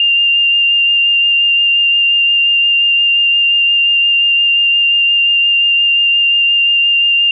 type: tone with vibrato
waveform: sine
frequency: 2794 Hz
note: F7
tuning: in tune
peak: -8 dBFS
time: 0-7.31 s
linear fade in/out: 2 ms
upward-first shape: sine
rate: 5.7 Hz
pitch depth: 11 cents each way
effects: none